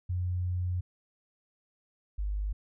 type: tone pair in turn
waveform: sine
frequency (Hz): 90 / 50.51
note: F#2 / G#1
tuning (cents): -47 / -47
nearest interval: minor seventh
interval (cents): 1000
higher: first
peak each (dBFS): -28 / -29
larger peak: first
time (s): 0.09-0.81 / 2.18-2.53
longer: first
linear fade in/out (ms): 10
effects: none

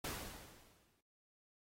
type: noise with exponential decay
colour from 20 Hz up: pink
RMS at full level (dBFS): -41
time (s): 0.04-1.01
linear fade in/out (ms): 5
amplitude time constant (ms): 210
effects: AAC 48 kbps

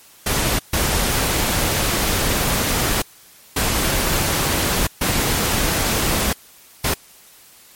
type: noise bursts at uneven times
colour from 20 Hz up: pink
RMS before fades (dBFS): -19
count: 5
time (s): 0.26-0.59 / 0.73-3.02 / 3.56-4.87 / 5.01-6.33 / 6.84-6.94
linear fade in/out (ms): 5
effects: white hiss -47 dBFS RMS until 7.75 s + MP3 64 kbps

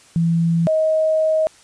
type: tone pair in turn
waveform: sine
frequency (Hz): 167 / 630.5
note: E3 / D#5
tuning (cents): +23 / +23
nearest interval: octave + major seventh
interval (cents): 2300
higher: second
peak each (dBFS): -14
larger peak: neither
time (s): 0.16-0.67 / 0.67-1.47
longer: second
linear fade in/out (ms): 0
effects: white hiss -49 dBFS RMS until 1.63 s + resampled to 22050 Hz

